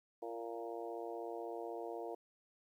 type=harmonic tone with a mistuned harmonic; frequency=116 Hz; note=A#2; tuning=8 cents flat; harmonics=3 / 4 / 5 / 6 / 7 / 8; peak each=-47 / -45 / -51 / -47 / -55 / -54 dBFS; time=0.22-2.15 s; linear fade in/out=5 ms; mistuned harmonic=3; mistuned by=-18 cents; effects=12-bit